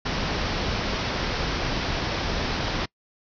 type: low-pass noise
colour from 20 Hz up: pink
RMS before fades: -27 dBFS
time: 0.05-2.86 s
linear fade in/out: 10 ms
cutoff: 5700 Hz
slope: 96 dB/octave
effects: noise-tail reverb RT60 0.1 s tail -25 dB re dry